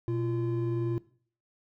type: tone pair together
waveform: triangle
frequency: 121.2 / 342.8 Hz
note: B2 / F4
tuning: -32 / -32 cents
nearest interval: octave + tritone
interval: 1800 cents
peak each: -28 / -29 dBFS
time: 0.08-0.98 s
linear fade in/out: 0 ms
effects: noise-tail reverb RT60 0.5 s tail -19 dB re dry